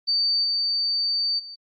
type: tone with level steps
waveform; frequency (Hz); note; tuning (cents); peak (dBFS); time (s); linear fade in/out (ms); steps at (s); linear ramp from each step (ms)
sine; 4594; D8; -39; -19 / -21 / -36; 0.07-1.56; 20; 0.43 / 1.38; 20
effects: AAC 48 kbps